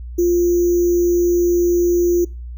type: tone with sample-and-hold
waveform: sine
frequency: 349.2 Hz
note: F4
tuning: in tune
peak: -12 dBFS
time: 0.18-2.25 s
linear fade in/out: 10 ms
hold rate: 6300 Hz
effects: noise-tail reverb RT60 0.3 s tail -23 dB re dry + added 60 Hz sine -28 dBFS peak until 2.57 s